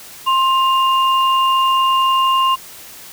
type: tone pair together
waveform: sine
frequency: 1055.3 / 2811 Hz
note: C6 / F7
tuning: +14 / +11 cents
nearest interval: octave + perfect fourth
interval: 1697 cents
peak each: -12 / -20 dBFS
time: 0.26-2.56 s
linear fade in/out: 20 ms
effects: white hiss -37 dBFS RMS until 3.12 s